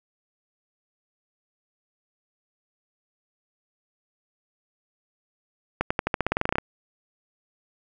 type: accelerating click train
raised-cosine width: 0.5 ms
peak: -7 dBFS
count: 15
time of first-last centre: 5.81-6.584 s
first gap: 95 ms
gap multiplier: 0.91
effects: none